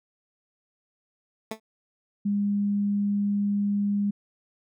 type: tone with exponential decay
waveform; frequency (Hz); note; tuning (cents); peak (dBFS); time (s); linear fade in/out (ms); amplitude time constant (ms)
15% pulse; 220; A3; 0; -21; 1.51-1.6; 5; 19
type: tone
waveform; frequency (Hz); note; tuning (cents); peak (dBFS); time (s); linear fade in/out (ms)
sine; 203.1; G#3; -38; -22; 2.25-4.11; 10
effects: none